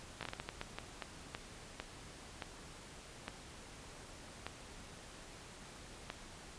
slowing click train, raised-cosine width 0.3 ms, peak -24 dBFS, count 16, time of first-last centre 0.21-6.101 s, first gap 18 ms, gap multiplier 1.38, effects pink hiss -53 dBFS RMS until 6.58 s + resampled to 22050 Hz

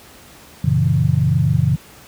sine chord, F# dominant seventh, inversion none, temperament equal, 92.5 / 116.54 / 138.59 / 164.81 Hz, F#2 / A#2 / C#3 / E3, 0 / 0 / 0 / 0 cents, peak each -20 / -19 / -16 / -19 dBFS, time 0.64-1.76 s, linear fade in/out 5 ms, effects pink hiss -43 dBFS RMS until 2.07 s + high-pass 60 Hz 12 dB/octave

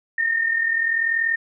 sine tone pair together, 1822 / 1862.4 Hz, A#6 / A#6, -40 / -2 cents, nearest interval unison, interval 38 cents, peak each -19 / -26 dBFS, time 0.18-1.36 s, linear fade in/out 5 ms, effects none

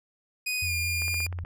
sawtooth tone with pitch glide, 2489 to 2413 Hz, D#7 to D7, 0 to +46 cents, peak -24 dBFS, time 0.46-1.27 s, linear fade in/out 10 ms, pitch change -54 cents, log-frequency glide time 0.64-0.72 s
sine tone with vibrato, 87.31 Hz, F2, in tune, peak -31 dBFS, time 0.62-1.44 s, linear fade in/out 5 ms, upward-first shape triangle, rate 4.6 Hz, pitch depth 43 cents each way
click train, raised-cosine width 0.5 ms, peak -26 dBFS, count 8, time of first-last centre 1.02-1.449 s, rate 16.3 Hz
effects none

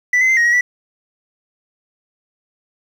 sine tone with pitch steps, 1978 / 2049 / 2078 / 1880 / 1901 / 1961 Hz, B6 / C7 / C7 / A#6 / A#6 / B6, +2 / -37 / -12 / +14 / +33 / -13 cents, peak -8 dBFS, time 0.13-0.61 s, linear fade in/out 5 ms, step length 80 ms, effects tanh soft clip ceiling -10 dBFS + 7-bit

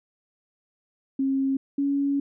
sine tone pair in turn, 270 / 280.4 Hz, C#4 / C#4, -45 / +20 cents, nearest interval minor second, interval 65 cents, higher second, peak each -21 / -21 dBFS, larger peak neither, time 1.19-1.57 / 1.78-2.2 s, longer second, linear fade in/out 5 ms, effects none

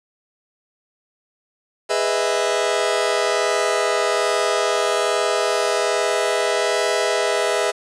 sawtooth chord, E major seventh, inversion first, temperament just, 412 / 494.4 / 618.1 / 659.3 Hz, G#4 / B4 / D#5 / E5, -14 / +2 / -12 / 0 cents, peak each -19 / -20 / -20 / -19 dBFS, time 1.89-7.72 s, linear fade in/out 20 ms, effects resampled to 22050 Hz + 7-bit

